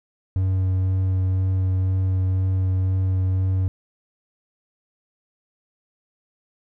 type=tone with vibrato; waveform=triangle; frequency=93.8 Hz; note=F#2; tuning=24 cents sharp; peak=-16 dBFS; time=0.36-3.68 s; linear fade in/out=0 ms; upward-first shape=sine; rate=2 Hz; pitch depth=10 cents each way; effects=none